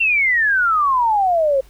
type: exponential sweep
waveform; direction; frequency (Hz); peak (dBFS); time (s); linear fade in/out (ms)
sine; down; 2755 to 523.3; -13; 0-1.61; 10
effects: added 50 Hz sine -45 dBFS peak until 1.69 s + pink hiss -52 dBFS RMS until 1.69 s